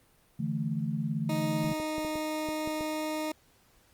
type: chord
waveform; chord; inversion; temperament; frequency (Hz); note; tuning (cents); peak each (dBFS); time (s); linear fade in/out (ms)
sine; D suspended second; none; equal; 146.83 / 164.81 / 220; D3 / E3 / A3; 0 / 0 / 0; -33; 0.39-1.73; 10
type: tone with pitch glide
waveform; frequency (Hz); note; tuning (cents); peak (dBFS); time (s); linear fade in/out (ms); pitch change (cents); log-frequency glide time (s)
20% pulse; 311.1 to 309.3; D#4 to D#4; 0 to -10; -26; 1.29-3.32; 5; -10; 1.46-2.09
type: clicks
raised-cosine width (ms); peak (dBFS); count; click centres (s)
2; -26; 7; 1.8 / 1.982 / 2.049 / 2.156 / 2.488 / 2.675 / 2.809
effects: pink hiss -64 dBFS RMS until 3.93 s + Opus 32 kbps